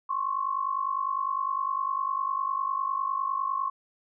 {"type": "tone pair together", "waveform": "sine", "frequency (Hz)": [1058.8, 1108.7], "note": ["C6", "C#6"], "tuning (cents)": [20, 0], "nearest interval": "minor second", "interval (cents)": 80, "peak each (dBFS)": [-29, -29], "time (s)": [0.09, 3.7], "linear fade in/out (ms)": 10, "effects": []}